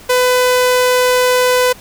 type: tone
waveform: sawtooth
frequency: 501 Hz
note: B4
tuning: 25 cents sharp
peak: -6 dBFS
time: 0.09-1.73 s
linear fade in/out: 10 ms
effects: pink hiss -39 dBFS RMS until 1.8 s